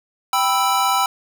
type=chord; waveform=square; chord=E minor; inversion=first; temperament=equal; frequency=784 / 987.8 / 1318.5 Hz; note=G5 / B5 / E6; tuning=0 / 0 / 0 cents; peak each=-21 dBFS; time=0.33-1.06 s; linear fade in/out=2 ms; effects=none